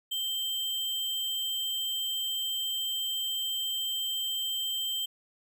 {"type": "tone with sample-and-hold", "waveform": "sine", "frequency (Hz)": 3136, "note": "G7", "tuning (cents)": 0, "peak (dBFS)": -29, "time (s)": [0.11, 5.06], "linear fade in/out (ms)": 10, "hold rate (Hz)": 11025, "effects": []}